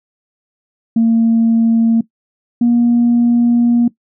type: tone pair in turn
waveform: sine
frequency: 228.1 / 237.9 Hz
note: A#3 / A#3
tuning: -37 / +35 cents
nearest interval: minor second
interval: 72 cents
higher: second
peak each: -7 dBFS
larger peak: neither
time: 0.96-2.01 / 2.61-3.88 s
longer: second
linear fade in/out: 5 ms
effects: noise-tail reverb RT60 0.1 s tail -18 dB re dry + tanh soft clip ceiling -5 dBFS